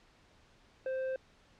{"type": "tone with tanh clipping", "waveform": "triangle", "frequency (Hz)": 523.3, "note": "C5", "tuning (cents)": 0, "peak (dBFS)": -34, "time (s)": [0.86, 1.16], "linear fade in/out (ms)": 2, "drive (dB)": 11, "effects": ["pink hiss -64 dBFS RMS until 1.59 s", "low-pass 5000 Hz 12 dB/octave"]}